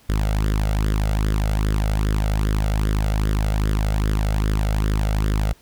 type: tone with flanger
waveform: sawtooth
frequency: 52.3 Hz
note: G#1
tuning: 13 cents sharp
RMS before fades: -20 dBFS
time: 0.09-5.53 s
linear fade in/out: 5 ms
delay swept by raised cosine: 0.58 to 1.48 ms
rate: 2.5 Hz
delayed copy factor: +0.7
effects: pink hiss -54 dBFS RMS until 5.61 s